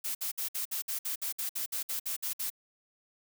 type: noise bursts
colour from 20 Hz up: blue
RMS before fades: -34 dBFS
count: 15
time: 0.04-2.502 s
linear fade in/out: 10 ms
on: 110 ms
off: 58 ms
effects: none